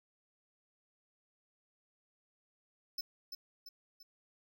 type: tone with echo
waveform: square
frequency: 5274 Hz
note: E8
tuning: in tune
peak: -36 dBFS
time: 2.98-3.01 s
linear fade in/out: 5 ms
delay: 340 ms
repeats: 3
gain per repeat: -6 dB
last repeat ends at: 4.03 s
effects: none